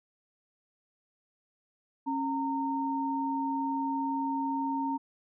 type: tone pair together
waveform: sine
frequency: 273.2 / 918.9 Hz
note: C#4 / A#5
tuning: -25 / -25 cents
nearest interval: octave + major sixth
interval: 2100 cents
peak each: -31 / -31 dBFS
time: 2.06-4.98 s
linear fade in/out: 20 ms
effects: none